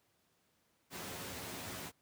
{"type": "noise with comb filter", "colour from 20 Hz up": "pink", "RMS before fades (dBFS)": -44, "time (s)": [0.9, 1.92], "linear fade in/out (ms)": 50, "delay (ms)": 11, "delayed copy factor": 0.55, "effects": ["pink hiss -75 dBFS RMS until 2.01 s", "high-pass 100 Hz 12 dB/octave"]}